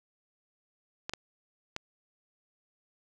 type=clicks; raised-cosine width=0.2 ms; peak=-17 dBFS; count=3; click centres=1.095 / 1.136 / 1.764 s; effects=none